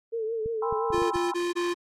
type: tone with vibrato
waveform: sine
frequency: 447.7 Hz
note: A4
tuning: 30 cents sharp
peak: -27 dBFS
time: 0.12-1.12 s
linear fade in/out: 20 ms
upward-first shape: triangle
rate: 5.8 Hz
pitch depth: 71 cents each way
type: clicks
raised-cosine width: 5 ms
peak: -26 dBFS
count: 7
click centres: 0.46 / 0.726 / 0.904 / 0.946 / 0.98 / 1.02 / 1.158 s
type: chord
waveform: sine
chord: C major seventh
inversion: second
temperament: equal with one note detuned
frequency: 803.2 / 987.8 / 1046.5 / 1318.5 Hz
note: G5 / B5 / C6 / E6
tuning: +42 / 0 / 0 / 0 cents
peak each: -33 / -33 / -33 / -37 dBFS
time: 0.62-1.34 s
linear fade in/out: 5 ms
type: tone bursts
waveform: square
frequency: 349.2 Hz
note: F4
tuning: in tune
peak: -26 dBFS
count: 4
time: 0.92-1.743 s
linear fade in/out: 20 ms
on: 190 ms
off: 21 ms
effects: low-pass 8000 Hz 12 dB/octave + AAC 48 kbps